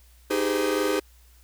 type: chord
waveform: 45% pulse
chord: Ab major seventh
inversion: second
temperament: equal with one note detuned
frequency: 311.1 / 392 / 415.3 / 511 Hz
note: Eb4 / G4 / Ab4 / C5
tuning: 0 / 0 / 0 / -41 cents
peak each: -28 dBFS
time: 0.3-1 s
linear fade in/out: 10 ms
effects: added 60 Hz sine -52 dBFS peak until 1.43 s + white hiss -60 dBFS RMS until 1.43 s